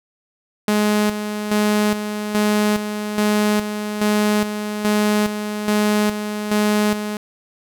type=tone with tremolo; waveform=sawtooth; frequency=210 Hz; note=G#3; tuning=19 cents sharp; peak=-11 dBFS; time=0.68-7.17 s; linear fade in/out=2 ms; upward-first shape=square; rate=1.2 Hz; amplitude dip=60%; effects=none